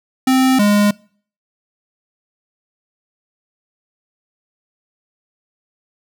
square tone pair in turn, 260.8 / 206 Hz, C4 / G#3, -5 / -14 cents, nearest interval major third, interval 409 cents, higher first, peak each -11 dBFS, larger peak neither, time 0.27-0.59 / 0.59-0.91 s, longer neither, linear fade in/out 5 ms, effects noise-tail reverb RT60 0.5 s tail -25 dB re dry

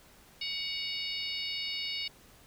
harmonic tone with a mistuned harmonic, 747 Hz, F#5, 16 cents sharp, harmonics 3 / 4 / 5 / 6 / 7, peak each -40 / -39 / -39 / -39 / -43 dBFS, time 0.41-2.08 s, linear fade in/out 5 ms, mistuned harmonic 4, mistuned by -62 cents, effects pink hiss -58 dBFS RMS until 2.46 s

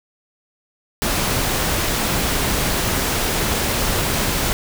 pink noise, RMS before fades -20 dBFS, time 1.02-4.53 s, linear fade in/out 0 ms, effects none

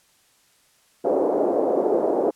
pink band-pass noise, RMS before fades -21 dBFS, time 1.04-2.31 s, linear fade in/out 10 ms, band 360 to 610 Hz, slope 24 dB/octave, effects white hiss -60 dBFS RMS until 2.35 s + low-pass 11000 Hz 12 dB/octave

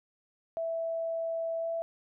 sine tone with pitch glide, 659.3 to 663.9 Hz, E5 to E5, 0 to +12 cents, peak -30 dBFS, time 0.57-1.82 s, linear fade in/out 0 ms, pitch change +12 cents, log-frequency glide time 1.59-1.69 s, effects none

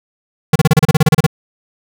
square tone bursts, 155.56 Hz, D#3, in tune, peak -6 dBFS, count 13, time 0.53-1.265 s, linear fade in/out 5 ms, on 27 ms, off 32 ms, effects none

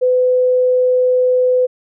sine tone, 504 Hz, B4, 35 cents sharp, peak -10 dBFS, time 0.01-1.67 s, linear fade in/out 20 ms, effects none

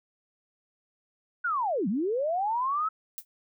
sine linear two-way sweep, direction down then up, 1499 to 174.61 to 1316 Hz, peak -25 dBFS, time 1.44-2.89 s, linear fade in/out 10 ms, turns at 1.88 s
violet noise with exponential decay, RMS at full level -33 dBFS, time 3.18-3.25 s, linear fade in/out 0 ms, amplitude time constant 15 ms
effects none

